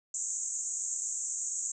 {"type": "band-pass noise", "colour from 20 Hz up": "pink", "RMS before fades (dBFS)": -35, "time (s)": [0.14, 1.72], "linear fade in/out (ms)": 5, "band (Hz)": [6500, 7800], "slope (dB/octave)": 96, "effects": []}